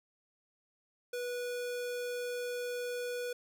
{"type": "tone", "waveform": "square", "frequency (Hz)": 489.1, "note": "B4", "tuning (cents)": -17, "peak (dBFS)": -36, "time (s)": [1.13, 3.33], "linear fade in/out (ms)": 5, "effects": []}